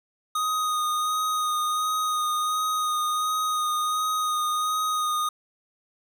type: tone with vibrato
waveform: square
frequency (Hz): 1242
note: D#6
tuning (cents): -3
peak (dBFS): -24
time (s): 0.35-5.29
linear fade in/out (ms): 5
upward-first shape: sine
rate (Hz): 1.4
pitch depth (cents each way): 17
effects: 11-bit